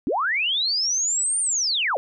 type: linear two-way sweep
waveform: sine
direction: up then down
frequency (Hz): 213.3 to 9120 to 448.5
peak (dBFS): -20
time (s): 0.07-1.97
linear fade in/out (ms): 0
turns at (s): 1.4
effects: none